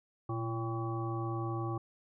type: harmonic tone with a mistuned harmonic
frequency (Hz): 113.2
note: A2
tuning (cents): +50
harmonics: 1 / 3 / 5 / 7 / 9 / 10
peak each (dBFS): -35 / -38 / -49 / -43 / -54 / -42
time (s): 0.29-1.78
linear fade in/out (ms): 5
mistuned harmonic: 1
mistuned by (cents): +77
effects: none